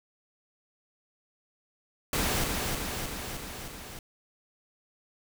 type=noise with echo; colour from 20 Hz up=pink; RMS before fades=-28 dBFS; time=2.13-2.44 s; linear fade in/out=2 ms; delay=310 ms; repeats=5; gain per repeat=-3 dB; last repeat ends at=3.99 s; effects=none